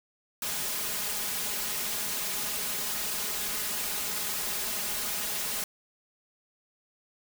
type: noise with comb filter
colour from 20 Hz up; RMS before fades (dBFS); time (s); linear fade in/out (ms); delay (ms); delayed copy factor
white; -32; 0.42-5.64; 2; 4.8; +1
effects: none